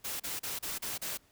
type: noise bursts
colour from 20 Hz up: white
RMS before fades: -37 dBFS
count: 6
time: 0.04-1.175 s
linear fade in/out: 10 ms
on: 160 ms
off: 35 ms
effects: pink hiss -66 dBFS RMS until 1.31 s